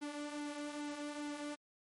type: tone with flanger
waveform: sawtooth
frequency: 293.7 Hz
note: D4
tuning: in tune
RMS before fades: -43 dBFS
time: 0.01-1.56 s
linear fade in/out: 20 ms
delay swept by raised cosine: 1.6 to 4.6 ms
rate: 2.4 Hz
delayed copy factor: -0.5
effects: MP3 48 kbps